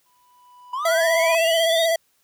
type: tone with exponential growth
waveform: triangle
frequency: 987.8 Hz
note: B5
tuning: in tune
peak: -20 dBFS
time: 0.06-1.35 s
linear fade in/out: 1 ms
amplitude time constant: 280 ms
type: linear sweep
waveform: triangle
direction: up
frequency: 966 to 3805 Hz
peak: -22 dBFS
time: 0.73-1.86 s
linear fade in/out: 5 ms
type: tone with vibrato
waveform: square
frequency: 659.3 Hz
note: E5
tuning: in tune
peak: -18 dBFS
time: 0.85-1.96 s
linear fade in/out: 5 ms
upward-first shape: sine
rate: 16 Hz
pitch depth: 33 cents each way
effects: white hiss -65 dBFS RMS until 2.23 s